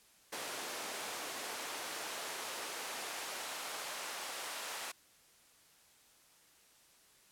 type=noise with high-pass filter sweep; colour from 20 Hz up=pink; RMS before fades=-42 dBFS; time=0.32-4.92 s; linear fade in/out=10 ms; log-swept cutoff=430 to 740 Hz; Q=0.79; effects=white hiss -65 dBFS RMS until 7.31 s + low-pass 12000 Hz 12 dB/octave